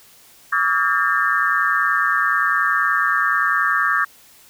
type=tone cluster; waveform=sine; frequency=1143 / 1273 / 1394 / 1616 / 1794 Hz; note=D6 / D#6 / F6 / G#6 / A6; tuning=-47 / +39 / -4 / -48 / +33 cents; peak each=-21 / -23 / -26 / -20 / -22 dBFS; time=0.52-4.05 s; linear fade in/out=10 ms; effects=white hiss -49 dBFS RMS until 4.49 s